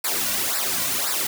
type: noise with flanger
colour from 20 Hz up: white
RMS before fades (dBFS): -24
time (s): 0.04-1.27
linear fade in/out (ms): 5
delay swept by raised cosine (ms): 0.31 to 2.41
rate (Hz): 1.9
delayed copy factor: -0.9
effects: none